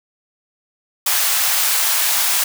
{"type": "high-pass noise", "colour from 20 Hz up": "white", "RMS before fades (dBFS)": -17, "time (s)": [1.06, 2.44], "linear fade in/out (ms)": 5, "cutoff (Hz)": 680, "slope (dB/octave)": 24, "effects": []}